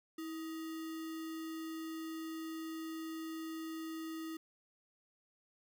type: tone with sample-and-hold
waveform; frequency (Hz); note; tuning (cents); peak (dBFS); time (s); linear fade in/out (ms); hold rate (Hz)
sine; 322.7; E4; -37; -40; 0.18-4.37; 5; 1575
effects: none